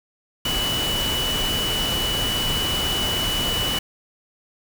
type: tone in noise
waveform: sine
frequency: 2960 Hz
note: F#7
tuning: in tune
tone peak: -23 dBFS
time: 0.45-3.79 s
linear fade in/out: 5 ms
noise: pink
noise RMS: -26 dBFS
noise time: 0.45-3.79 s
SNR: 0 dB
effects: none